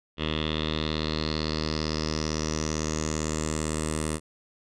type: tone with low-pass filter sweep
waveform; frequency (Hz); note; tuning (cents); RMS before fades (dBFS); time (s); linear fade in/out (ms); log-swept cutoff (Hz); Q
10% pulse; 77.78; D#2; 0; -29; 0.17-4.2; 50; 3200 to 9000; 6.2
effects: none